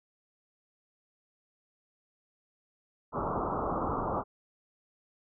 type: low-pass noise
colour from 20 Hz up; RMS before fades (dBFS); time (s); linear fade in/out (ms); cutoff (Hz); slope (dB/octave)
white; -32; 3.12-4.24; 50; 1300; 96
effects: none